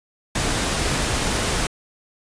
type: noise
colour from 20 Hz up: pink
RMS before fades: -22 dBFS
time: 0.35-1.67 s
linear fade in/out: 5 ms
effects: resampled to 22050 Hz